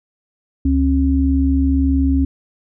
sine tone pair together, 71.51 / 270 Hz, D2 / C#4, -46 / -45 cents, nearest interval octave + major seventh, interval 2301 cents, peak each -15 / -15 dBFS, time 0.65-2.25 s, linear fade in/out 5 ms, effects none

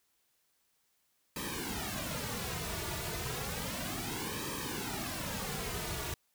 pink noise with flanger, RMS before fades -38 dBFS, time 1.36-6.14 s, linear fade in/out 2 ms, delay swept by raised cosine 1.4 to 3.8 ms, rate 0.32 Hz, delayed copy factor -0.85, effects white hiss -75 dBFS RMS until 6.34 s

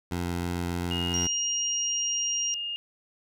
15% pulse tone with vibrato, 87.31 Hz, F2, in tune, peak -22 dBFS, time 0.11-1.27 s, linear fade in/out 5 ms, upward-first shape triangle, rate 3.1 Hz, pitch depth 10 cents each way
sine tone with pitch glide, 2853 to 2833 Hz, F7 to F7, +36 to +24 cents, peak -30 dBFS, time 0.91-2.76 s, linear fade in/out 0 ms, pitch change -12 cents, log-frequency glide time 1.69-2.41 s
sine tone, 5700 Hz, F8, 34 cents sharp, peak -27 dBFS, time 1.14-2.54 s, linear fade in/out 0 ms
effects none

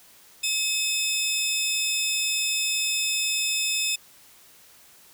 20% pulse tone pair together, 2564 / 3579 Hz, E7 / A7, -49 / +29 cents, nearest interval tritone, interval 578 cents, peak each -21 dBFS, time 0.43-3.96 s, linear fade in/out 10 ms, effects white hiss -53 dBFS RMS until 5.13 s

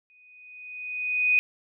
sine tone with exponential growth, 2489 Hz, D#7, in tune, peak -16 dBFS, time 0.1-1.39 s, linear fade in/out 0 ms, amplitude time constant 280 ms, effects none

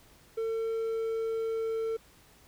triangle tone, 449.9 Hz, A4, 39 cents sharp, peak -27 dBFS, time 0.37-1.97 s, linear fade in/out 10 ms, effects pink hiss -59 dBFS RMS until 2.47 s

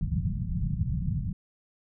white low-pass noise, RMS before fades -29 dBFS, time 0.01-1.33 s, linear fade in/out 2 ms, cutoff 180 Hz, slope 48 dB/octave, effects none

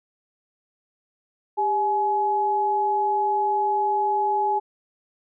sine tone pair together, 398.8 / 845 Hz, G4 / G#5, +30 / +30 cents, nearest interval octave + minor second, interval 1300 cents, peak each -27 / -20 dBFS, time 1.57-4.6 s, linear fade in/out 20 ms, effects none

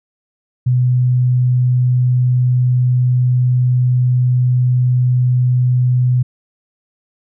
sine tone, 125.2 Hz, B2, 24 cents sharp, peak -10 dBFS, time 0.66-6.23 s, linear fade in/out 10 ms, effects none

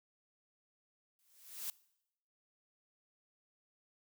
blue noise with exponential growth, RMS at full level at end -38 dBFS, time 1.19-1.7 s, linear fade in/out 1 ms, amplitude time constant 110 ms, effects noise-tail reverb RT60 0.8 s tail -22 dB re dry

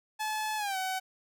sawtooth tone with pitch glide, 861 to 753.9 Hz, A5 to F#5, -38 to +32 cents, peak -27 dBFS, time 0.19-1 s, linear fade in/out 20 ms, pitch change -230 cents, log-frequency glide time 0.57-0.77 s, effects none

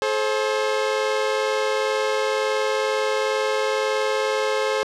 sawtooth tone pair together, 429.8 / 531.9 Hz, A4 / C5, -41 / +28 cents, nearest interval major third, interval 369 cents, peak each -19 dBFS, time 0.02-4.83 s, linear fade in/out 0 ms, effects low-pass 6000 Hz 12 dB/octave

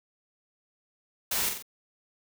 white noise with echo, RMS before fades -29 dBFS, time 1.31-1.49 s, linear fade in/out 5 ms, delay 45 ms, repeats 3, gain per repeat -5 dB, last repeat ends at 1.625 s, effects none

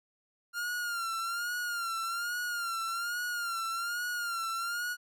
45% pulse tone with vibrato, 1396.9 Hz, F6, in tune, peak -32 dBFS, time 0.53-4.97 s, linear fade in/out 50 ms, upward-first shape sine, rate 1.2 Hz, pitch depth 71 cents each way, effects none

